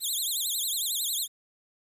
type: tone with vibrato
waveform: 10% pulse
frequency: 3685 Hz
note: A#7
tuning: 21 cents flat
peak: -20 dBFS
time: 0-1.28 s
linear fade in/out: 50 ms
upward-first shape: triangle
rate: 11 Hz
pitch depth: 270 cents each way
effects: resampled to 32000 Hz + 10-bit